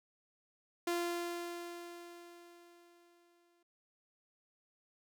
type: tone with exponential decay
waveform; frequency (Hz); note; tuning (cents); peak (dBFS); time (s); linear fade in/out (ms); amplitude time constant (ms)
sawtooth; 345.7; F4; -18; -28; 0.87-3.63; 5; 600
effects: none